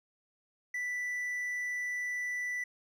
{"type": "tone", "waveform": "triangle", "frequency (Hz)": 1975.5, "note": "B6", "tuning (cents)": 0, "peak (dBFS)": -31, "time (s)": [0.74, 2.64], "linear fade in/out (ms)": 5, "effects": []}